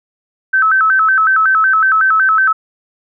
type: tone with vibrato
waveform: sine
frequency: 1416 Hz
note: F6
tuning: 23 cents sharp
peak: -8 dBFS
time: 0.53-2.53 s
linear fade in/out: 10 ms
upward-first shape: square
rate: 5.4 Hz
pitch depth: 150 cents each way
effects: none